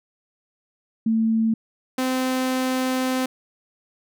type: tone pair in turn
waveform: sine / sawtooth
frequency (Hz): 223.6 / 258.1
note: A3 / C4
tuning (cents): +28 / -23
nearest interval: major second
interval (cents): 249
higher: second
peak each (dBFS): -17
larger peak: neither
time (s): 1.06-1.54 / 1.98-3.26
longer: second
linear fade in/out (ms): 5
effects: none